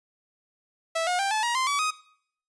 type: tone with pitch steps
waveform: sawtooth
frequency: 656 / 719.5 / 789.2 / 865.6 / 949.4 / 1041.3 / 1142.2 / 1252.8 Hz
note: E5 / F#5 / G5 / A5 / A#5 / C6 / D6 / D#6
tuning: -9 / -49 / +11 / -29 / +31 / -9 / -49 / +11 cents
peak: -20 dBFS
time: 0.95-1.91 s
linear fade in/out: 10 ms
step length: 120 ms
effects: noise-tail reverb RT60 0.6 s tail -18 dB re dry + resampled to 22050 Hz